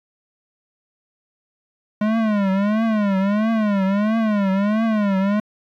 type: tone with vibrato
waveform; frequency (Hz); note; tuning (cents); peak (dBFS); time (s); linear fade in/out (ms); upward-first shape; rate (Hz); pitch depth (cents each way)
square; 207.7; G#3; 0; -17; 2.01-5.4; 5; triangle; 1.5; 170
effects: low-pass 2000 Hz 12 dB/octave + 9-bit